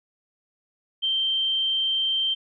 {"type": "tone", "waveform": "sine", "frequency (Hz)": 3136, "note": "G7", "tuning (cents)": 0, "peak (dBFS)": -21, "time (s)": [1.02, 2.35], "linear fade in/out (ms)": 20, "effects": []}